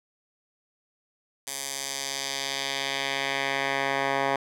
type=tone with band-pass filter sweep; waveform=10% pulse; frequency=137.2 Hz; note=C#3; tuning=17 cents flat; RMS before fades=-29 dBFS; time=1.47-4.36 s; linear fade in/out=2 ms; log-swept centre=8700 to 1200 Hz; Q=1.1; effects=none